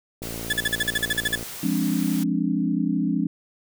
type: noise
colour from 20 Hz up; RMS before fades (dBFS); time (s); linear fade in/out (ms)
white; -36; 0.22-2.24; 10
type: click train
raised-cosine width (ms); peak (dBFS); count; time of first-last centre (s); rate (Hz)
2; -21; 70; 0.22-1.428; 57.1
type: tone bursts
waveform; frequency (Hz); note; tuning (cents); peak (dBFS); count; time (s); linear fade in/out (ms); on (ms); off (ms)
30% pulse; 1721; A6; -39; -17; 12; 0.5-1.355; 5; 30; 45
type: chord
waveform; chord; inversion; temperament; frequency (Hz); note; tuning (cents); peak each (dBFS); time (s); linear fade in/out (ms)
sine; D half-diminished seventh; first; equal with one note detuned; 174.61 / 207.7 / 263.1 / 293.7; F3 / Ab3 / C4 / D4; 0 / 0 / +10 / 0; -26; 1.63-3.27; 5
effects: none